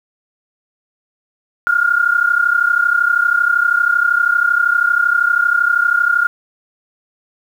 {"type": "tone pair together", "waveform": "sine", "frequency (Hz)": [1396.9, 1429.6], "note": ["F6", "F6"], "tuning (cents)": [0, 40], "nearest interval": "unison", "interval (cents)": 40, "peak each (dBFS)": -14, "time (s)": [1.67, 6.27], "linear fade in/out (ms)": 0, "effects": ["7-bit"]}